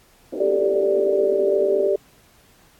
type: band-pass noise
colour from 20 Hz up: white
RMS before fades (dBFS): -30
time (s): 0.32-1.88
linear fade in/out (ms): 10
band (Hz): 250 to 570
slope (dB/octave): 48
type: chord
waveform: sine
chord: G suspended second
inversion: none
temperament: just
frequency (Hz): 392 / 441 / 588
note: G4 / A4 / D5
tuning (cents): 0 / +4 / +2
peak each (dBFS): -19 / -24 / -21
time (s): 0.4-1.96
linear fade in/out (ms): 5
effects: pink hiss -55 dBFS RMS until 2.79 s + AAC 64 kbps